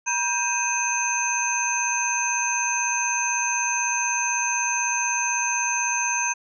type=tone cluster; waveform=sine; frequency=956 / 1577 / 2506 / 2622 / 6260 Hz; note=A#5 / G6 / D#7 / E7 / G8; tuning=+43 / +10 / +12 / -10 / -3 cents; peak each=-27 / -31 / -28 / -33 / -25 dBFS; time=0.06-6.34 s; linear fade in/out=20 ms; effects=none